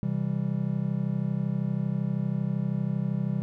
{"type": "chord", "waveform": "triangle", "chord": "C major", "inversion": "none", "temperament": "just", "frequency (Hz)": [130.81, 163.52, 196.22], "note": ["C3", "E3", "G3"], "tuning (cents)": [0, -14, 2], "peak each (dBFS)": -28, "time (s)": [0.03, 3.42], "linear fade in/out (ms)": 0, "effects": []}